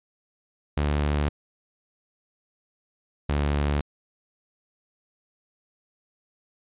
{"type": "tone pair in turn", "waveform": "sawtooth", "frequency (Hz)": [73.42, 72.53], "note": ["D2", "D2"], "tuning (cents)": [0, -21], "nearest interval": "unison", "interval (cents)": 21, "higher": "first", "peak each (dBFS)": -18, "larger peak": "neither", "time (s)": [[0.77, 1.29], [3.29, 3.81]], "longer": "neither", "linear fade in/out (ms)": 5, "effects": ["resampled to 8000 Hz"]}